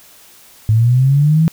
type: linear sweep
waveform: sine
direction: up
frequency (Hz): 106.5 to 164.81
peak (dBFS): -8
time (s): 0.69-1.48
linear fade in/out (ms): 0
effects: white hiss -44 dBFS RMS until 1.52 s